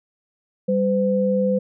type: tone pair together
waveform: sine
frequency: 196 / 508.7 Hz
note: G3 / C5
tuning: 0 / -49 cents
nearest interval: octave + perfect fourth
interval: 1651 cents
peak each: -20 / -19 dBFS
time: 0.68-1.59 s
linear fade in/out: 10 ms
effects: none